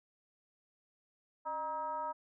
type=tone with frequency modulation; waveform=sine; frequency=946 Hz; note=A#5; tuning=25 cents sharp; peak=-35 dBFS; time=1.45-2.13 s; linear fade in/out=20 ms; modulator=334 Hz; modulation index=0.82; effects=none